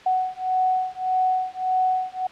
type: beating tone pair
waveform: sine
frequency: 743 / 744.7 Hz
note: F#5 / F#5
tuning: +7 / +11 cents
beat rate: 1.7 Hz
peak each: -23 dBFS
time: 0.06-2.27 s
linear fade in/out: 5 ms
effects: white hiss -45 dBFS RMS until 2.31 s + low-pass 3000 Hz 12 dB/octave